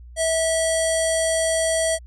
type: tone with low-pass filter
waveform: square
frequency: 650 Hz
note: E5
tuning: 24 cents flat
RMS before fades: -21 dBFS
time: 0.16-1.99 s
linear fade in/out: 50 ms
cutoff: 8800 Hz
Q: 8.3
effects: added 60 Hz sine -39 dBFS peak until 2.06 s